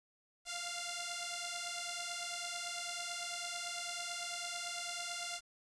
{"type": "beating tone pair", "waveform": "5% pulse", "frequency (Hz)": [693, 702], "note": ["F5", "F5"], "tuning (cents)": [-14, 9], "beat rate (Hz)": 9, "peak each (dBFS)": -31, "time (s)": [0.45, 5.41], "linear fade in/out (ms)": 50, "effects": ["resampled to 22050 Hz", "10-bit"]}